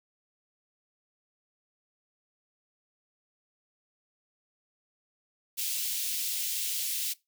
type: high-pass noise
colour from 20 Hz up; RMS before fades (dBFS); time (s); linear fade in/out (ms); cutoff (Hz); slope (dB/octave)
white; -32; 5.57-7.14; 20; 2600; 24
effects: noise-tail reverb RT60 0.2 s tail -21 dB re dry